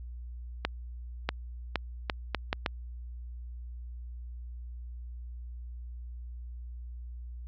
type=accelerating click train; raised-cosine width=0.3 ms; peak=-11 dBFS; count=7; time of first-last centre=0.65-2.662 s; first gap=640 ms; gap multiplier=0.73; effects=added 60 Hz sine -39 dBFS peak until 7.47 s + low-pass 5000 Hz 12 dB/octave

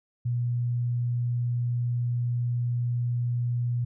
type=tone; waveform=sine; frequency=120.9 Hz; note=B2; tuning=36 cents flat; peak=-24 dBFS; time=0.25-3.85 s; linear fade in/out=10 ms; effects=none

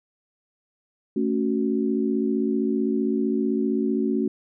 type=chord; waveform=sine; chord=F# minor; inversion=first; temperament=just; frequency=222 / 277.5 / 370 Hz; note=A3 / C#4 / F#4; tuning=+16 / +2 / 0 cents; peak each=-24 / -25 / -26 dBFS; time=1.16-4.28 s; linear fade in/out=5 ms; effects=none

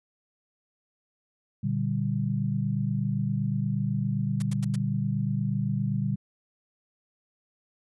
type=chord; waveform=sine; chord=G minor; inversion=first; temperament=equal with one note detuned; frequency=118.85 / 146.83 / 196 Hz; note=Bb2 / D3 / G3; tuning=+34 / 0 / 0 cents; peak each=-29 dBFS; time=1.63-6.16 s; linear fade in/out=10 ms
type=noise bursts; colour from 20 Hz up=white; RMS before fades=-39 dBFS; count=4; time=4.4-4.759 s; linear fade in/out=5 ms; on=23 ms; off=89 ms
effects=resampled to 24000 Hz

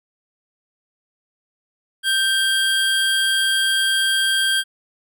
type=tone pair together; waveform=square; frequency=1568 / 3239 Hz; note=G6 / G#7; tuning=0 / -44 cents; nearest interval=octave + minor second; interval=1256 cents; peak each=-20 dBFS; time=2.03-4.64 s; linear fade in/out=50 ms; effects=none

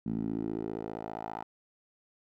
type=tone with band-pass filter sweep; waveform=10% pulse; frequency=55 Hz; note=A1; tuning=in tune; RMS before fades=-36 dBFS; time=0.06-1.43 s; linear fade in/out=5 ms; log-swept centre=210 to 900 Hz; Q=2.6; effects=none

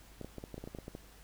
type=clicks; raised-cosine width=2 ms; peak=-29 dBFS; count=12; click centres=0.213 / 0.246 / 0.383 / 0.439 / 0.543 / 0.58 / 0.64 / 0.675 / 0.749 / 0.787 / 0.881 / 0.951 s; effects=added 50 Hz sine -57 dBFS peak until 1.23 s + pink hiss -59 dBFS RMS until 1.23 s

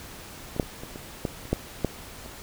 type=clicks; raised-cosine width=2 ms; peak=-22 / -8 / -27 / -23 / -23 / -13 / -28 / -9 / -9 / -28 dBFS; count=10; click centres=0.564 / 0.598 / 0.629 / 0.835 / 0.959 / 1.252 / 1.454 / 1.53 / 1.847 / 2.261 s; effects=pink hiss -43 dBFS RMS until 2.42 s

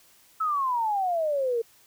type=exponential sweep; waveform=sine; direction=down; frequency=1318.5 to 450.5 Hz; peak=-23 dBFS; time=0.4-1.62 s; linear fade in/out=10 ms; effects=white hiss -58 dBFS RMS until 1.86 s

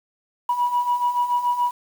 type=beating tone pair; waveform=sine; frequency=968 / 975 Hz; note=B5 / B5; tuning=-35 / -23 cents; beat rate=7 Hz; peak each=-24 / -19 dBFS; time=0.49-1.71 s; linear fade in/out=5 ms; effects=tanh soft clip ceiling -13 dBFS + 7-bit

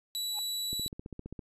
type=tone; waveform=sawtooth; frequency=3933 Hz; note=B7; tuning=8 cents flat; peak=-29 dBFS; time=0.15-0.88 s; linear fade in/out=0 ms
type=tone with exponential growth; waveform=triangle; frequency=830.6 Hz; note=G#5; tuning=in tune; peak=-36 dBFS; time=0.3-0.39 s; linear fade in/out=0 ms; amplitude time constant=19 ms
type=click train; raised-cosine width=3 ms; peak=-28 dBFS; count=11; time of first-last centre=0.73-1.392 s; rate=15.1 Hz
effects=resampled to 32000 Hz

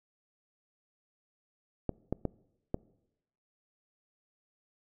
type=clicks; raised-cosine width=2 ms; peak=-17 dBFS; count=4; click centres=1.893 / 2.126 / 2.253 / 2.744 s; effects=noise-tail reverb RT60 0.9 s tail -23 dB re dry

